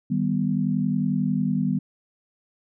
sine chord, Eb augmented, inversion none, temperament equal, 155.56 / 196 / 246.9 Hz, Eb3 / G3 / B3, 0 / 0 / 0 cents, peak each -26 / -24 / -25 dBFS, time 0.1-1.79 s, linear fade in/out 10 ms, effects none

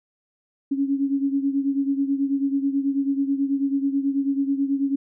sine beating tone pair, 274.7 / 283.9 Hz, C#4 / C#4, -16 / +41 cents, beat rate 9.2 Hz, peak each -21 / -26 dBFS, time 0.71-4.96 s, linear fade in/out 10 ms, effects none

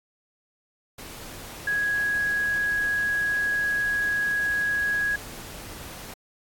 sine tone in noise, 1661.2 Hz, G#6, in tune, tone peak -22 dBFS, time 1.67-5.16 s, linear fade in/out 5 ms, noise pink, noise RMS -40 dBFS, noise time 0.98-6.14 s, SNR +15 dB, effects AAC 64 kbps

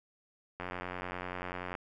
click train, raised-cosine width 0.5 ms, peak -23 dBFS, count 105, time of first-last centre 0.6-1.752 s, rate 90.3 Hz, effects none

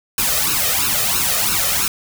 white noise with flanger, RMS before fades -18 dBFS, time 0.18-1.88 s, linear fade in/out 2 ms, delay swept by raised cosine 0.74 to 1.64 ms, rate 3 Hz, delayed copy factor +0.8, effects none

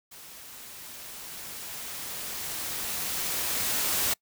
white noise with level ramp, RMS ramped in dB -47 to -26 dBFS, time 0.11-4.14 s, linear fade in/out 10 ms, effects noise-tail reverb RT60 0.1 s tail -26 dB re dry

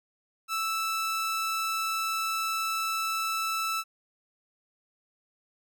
sawtooth tone, 1318.5 Hz, E6, in tune, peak -24 dBFS, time 0.48-3.84 s, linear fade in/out 50 ms, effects none

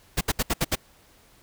pink noise bursts, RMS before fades -23 dBFS, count 6, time 0.17-0.756 s, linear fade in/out 10 ms, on 41 ms, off 68 ms, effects pink hiss -57 dBFS RMS until 1.42 s

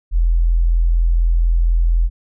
sine tone, 42.09 Hz, E1, 37 cents sharp, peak -11 dBFS, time 0.11-2.1 s, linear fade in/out 50 ms, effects none

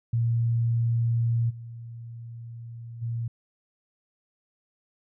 sine tone with level steps, 116.54 Hz, A#2, in tune, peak -21 / -37 / -27 dBFS, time 0.13-3.28 s, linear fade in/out 5 ms, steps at 1.49 / 3.01 s, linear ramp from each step 20 ms, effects none

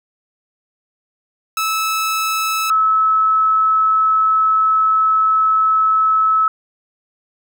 sawtooth / sine tone pair in turn, 1305 / 1298.5 Hz, E6 / E6, -18 / -26 cents, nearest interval unison, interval 8 cents, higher first, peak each -13 / -11 dBFS, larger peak second, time 1.57-2.7 / 2.7-6.48 s, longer second, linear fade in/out 2 ms, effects none

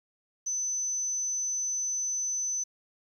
sine tone, 6060 Hz, F#8, 40 cents sharp, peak -28 dBFS, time 0.46-2.64 s, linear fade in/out 10 ms, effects 10-bit

